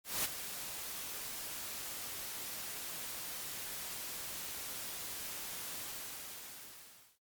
white noise with ADSR envelope, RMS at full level -33 dBFS, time 0.04-7.19 s, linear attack 200 ms, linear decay 28 ms, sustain -10 dB, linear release 1400 ms, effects Opus 48 kbps

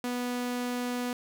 sawtooth tone, 245.8 Hz, B3, 8 cents flat, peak -26 dBFS, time 0.04-1.13 s, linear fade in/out 2 ms, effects none

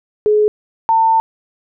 sine tone pair in turn, 422.7 / 899.8 Hz, G#4 / A5, +31 / +39 cents, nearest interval octave + minor second, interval 1308 cents, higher second, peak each -9 dBFS, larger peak neither, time 0.26-0.48 / 0.89-1.2 s, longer second, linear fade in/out 0 ms, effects none

